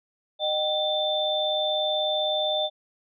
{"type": "tone cluster", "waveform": "sine", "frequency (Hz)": [614, 773, 3552], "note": ["D#5", "G5", "A7"], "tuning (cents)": [-23, -24, 16], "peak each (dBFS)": [-26, -31, -26], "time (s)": [0.39, 2.7], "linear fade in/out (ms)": 50, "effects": []}